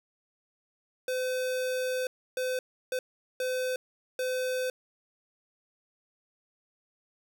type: tone bursts at uneven times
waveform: square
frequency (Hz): 510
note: C5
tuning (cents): -44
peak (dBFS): -29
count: 5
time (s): 1.08-2.07 / 2.37-2.59 / 2.92-2.99 / 3.4-3.76 / 4.19-4.7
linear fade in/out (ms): 2
effects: none